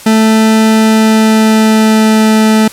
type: tone with pitch glide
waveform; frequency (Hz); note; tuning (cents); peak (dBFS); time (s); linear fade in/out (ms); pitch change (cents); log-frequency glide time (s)
40% pulse; 220.1 to 218.1; A3 to A3; +1 to -15; -4; 0.06-2.68; 5; -16; 0.68-2.27
effects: white hiss -31 dBFS RMS until 2.72 s + low-pass 12000 Hz 12 dB/octave